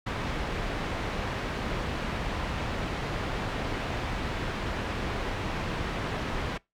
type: low-pass noise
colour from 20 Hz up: pink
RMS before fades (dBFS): -32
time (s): 0.06-6.58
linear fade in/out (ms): 10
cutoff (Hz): 2800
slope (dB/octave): 12
effects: noise-tail reverb RT60 0.2 s tail -23 dB re dry